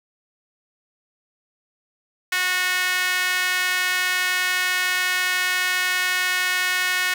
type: tone with high-pass filter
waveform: sawtooth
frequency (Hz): 365.8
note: F#4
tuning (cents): -20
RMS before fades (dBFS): -22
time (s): 2.32-7.14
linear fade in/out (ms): 5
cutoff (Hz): 1800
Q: 2.3
effects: none